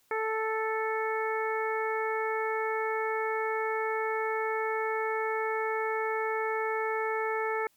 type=harmonic tone; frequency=440 Hz; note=A4; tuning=in tune; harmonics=1 / 2 / 3 / 4 / 5; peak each=-31 / -34 / -36 / -37 / -38 dBFS; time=0.11-7.67 s; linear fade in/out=2 ms; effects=white hiss -68 dBFS RMS until 7.76 s